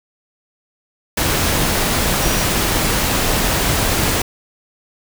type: tone in noise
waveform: sine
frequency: 5770 Hz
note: F#8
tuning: 44 cents flat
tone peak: -28 dBFS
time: 2.22-2.44 s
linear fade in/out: 5 ms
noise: pink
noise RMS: -17 dBFS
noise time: 1.17-4.22 s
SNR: -14 dB
effects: none